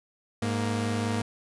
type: tone pair together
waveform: sawtooth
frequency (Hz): 104.1 / 233.7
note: G#2 / A#3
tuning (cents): +5 / +5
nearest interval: octave + major second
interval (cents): 1400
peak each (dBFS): -25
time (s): 0.42-1.22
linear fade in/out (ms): 5
effects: resampled to 24000 Hz